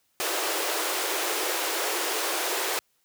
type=high-pass noise; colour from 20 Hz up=pink; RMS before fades=-28 dBFS; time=0.2-2.79 s; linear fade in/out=0 ms; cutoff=320 Hz; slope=96 dB/octave; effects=white hiss -70 dBFS RMS until 3.04 s + high-pass 60 Hz 12 dB/octave